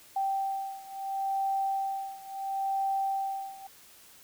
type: beating tone pair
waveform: sine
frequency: 780 / 780.73 Hz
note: G5 / G5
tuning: -9 / -7 cents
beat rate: 0.73 Hz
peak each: -31 / -33 dBFS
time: 0.16-3.67 s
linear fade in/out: 5 ms
effects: white hiss -55 dBFS RMS until 4.23 s